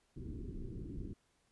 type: low-pass noise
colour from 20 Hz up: pink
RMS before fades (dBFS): -44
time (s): 0.16-1.14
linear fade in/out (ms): 10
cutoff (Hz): 380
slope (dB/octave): 48
effects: pink hiss -75 dBFS RMS until 1.51 s + resampled to 24000 Hz